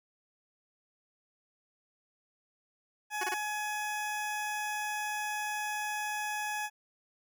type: tone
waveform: 20% pulse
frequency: 843 Hz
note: G#5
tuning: 26 cents sharp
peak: -28 dBFS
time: 3.1-6.7 s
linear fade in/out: 50 ms
type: tone bursts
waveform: 10% pulse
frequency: 369.3 Hz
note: F#4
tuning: 3 cents flat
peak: -24 dBFS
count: 3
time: 3.21-3.343 s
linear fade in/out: 5 ms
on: 27 ms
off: 26 ms
effects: none